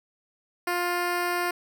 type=tone with notch filter; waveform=10% pulse; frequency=352.2 Hz; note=F4; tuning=15 cents sharp; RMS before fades=-27 dBFS; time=0.67-1.51 s; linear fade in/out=5 ms; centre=6500 Hz; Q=1.7; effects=none